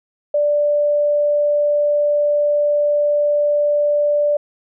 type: tone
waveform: sine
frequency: 587.3 Hz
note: D5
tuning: in tune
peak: -13 dBFS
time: 0.34-4.37 s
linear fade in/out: 5 ms
effects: none